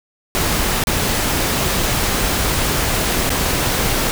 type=noise with dropouts; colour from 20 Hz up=pink; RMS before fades=-18 dBFS; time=0.35-4.11 s; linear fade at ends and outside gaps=0 ms; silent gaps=0.838-0.871 / 3.294-3.303 s; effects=none